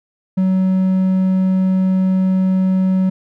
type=tone; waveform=triangle; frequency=187.7 Hz; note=F#3; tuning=25 cents sharp; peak=-10 dBFS; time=0.37-3.1 s; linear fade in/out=10 ms; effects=none